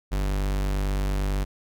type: tone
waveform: 45% pulse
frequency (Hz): 48.88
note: G1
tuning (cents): -4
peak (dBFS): -23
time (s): 0.11-1.45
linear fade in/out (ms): 20
effects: none